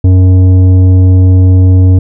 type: tone with tanh clipping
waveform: sine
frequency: 92.5 Hz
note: F#2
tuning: in tune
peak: -3 dBFS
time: 0.04-1.99 s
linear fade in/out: 5 ms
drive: 10 dB
effects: none